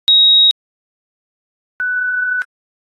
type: tone pair in turn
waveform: sine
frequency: 3790 / 1490.7 Hz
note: A#7 / F#6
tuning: +28 / +12 cents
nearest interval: octave + major third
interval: 1616 cents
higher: first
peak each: -6 / -15 dBFS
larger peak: first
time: 0.08-0.51 / 1.8-2.42 s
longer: second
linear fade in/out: 0 ms
effects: AAC 32 kbps